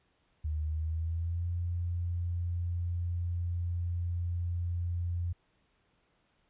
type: tone with pitch glide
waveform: sine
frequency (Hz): 77 to 86.93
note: D#2 to F2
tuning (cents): -17 to -7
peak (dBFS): -30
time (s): 0.44-5.33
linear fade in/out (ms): 10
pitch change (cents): +210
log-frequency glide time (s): 0.64-1.47
effects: pink hiss -72 dBFS RMS until 6.49 s + resampled to 8000 Hz